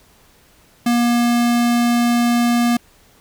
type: tone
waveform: square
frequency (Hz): 238.4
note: A#3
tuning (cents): +39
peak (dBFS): -14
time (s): 0.86-2.77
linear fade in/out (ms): 5
effects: pink hiss -52 dBFS RMS until 3.2 s